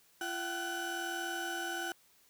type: tone cluster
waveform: 35% pulse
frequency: 342.1 / 765 / 1489 Hz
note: F4 / G5 / F#6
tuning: -36 / -42 / +11 cents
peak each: -40 / -39 / -37 dBFS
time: 0.21-1.92 s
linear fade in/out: 2 ms
effects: white hiss -66 dBFS RMS until 2.29 s